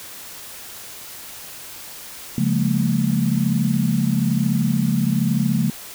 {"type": "chord", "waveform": "sine", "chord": "Bb minor seventh", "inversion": "first", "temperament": "equal with one note detuned", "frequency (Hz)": [138.59, 174.61, 207.7, 228.8], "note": ["Db3", "F3", "Ab3", "Bb3"], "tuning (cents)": [0, 0, 0, -32], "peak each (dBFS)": -22, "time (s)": [2.38, 5.7], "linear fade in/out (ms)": 2, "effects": ["white hiss -37 dBFS RMS until 5.94 s"]}